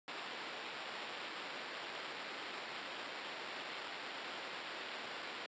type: noise with sample-and-hold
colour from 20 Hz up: white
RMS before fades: -45 dBFS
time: 0.08-5.46 s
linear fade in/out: 0 ms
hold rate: 6300 Hz
effects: high-pass 300 Hz 12 dB/octave + resampled to 16000 Hz